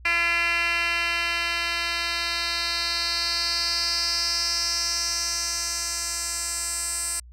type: tone with band-pass filter sweep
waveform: 10% pulse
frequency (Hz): 340.7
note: F4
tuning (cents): -43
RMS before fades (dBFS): -26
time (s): 0.05-7.2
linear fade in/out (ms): 5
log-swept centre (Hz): 2500 to 8300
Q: 3.8
effects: added 60 Hz sine -43 dBFS peak until 7.32 s